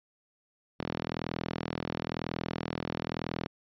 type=tone with high-pass filter; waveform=sawtooth; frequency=41 Hz; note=E1; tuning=9 cents flat; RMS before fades=-36 dBFS; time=0.79-3.47 s; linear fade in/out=10 ms; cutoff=180 Hz; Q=0.97; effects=resampled to 11025 Hz